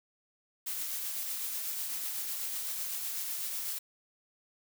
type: noise with tremolo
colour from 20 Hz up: blue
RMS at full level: -35 dBFS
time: 0.66-3.79 s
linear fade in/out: 10 ms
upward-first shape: triangle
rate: 8 Hz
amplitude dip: 30%
effects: none